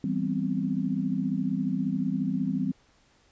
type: chord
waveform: sine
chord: C major seventh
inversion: first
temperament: equal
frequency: 164.81 / 196 / 246.9 / 261.6 Hz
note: E3 / G3 / B3 / C4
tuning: 0 / 0 / 0 / 0 cents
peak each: -32 / -29 / -33 / -30 dBFS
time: 0.04-2.72 s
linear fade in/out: 2 ms
effects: pink hiss -63 dBFS RMS until 3.31 s + resampled to 16000 Hz